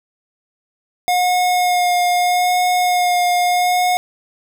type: tone with vibrato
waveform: square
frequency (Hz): 718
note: F5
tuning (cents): +48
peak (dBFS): -14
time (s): 1.08-3.97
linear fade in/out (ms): 0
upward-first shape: sine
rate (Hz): 0.79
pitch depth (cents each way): 15
effects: 9-bit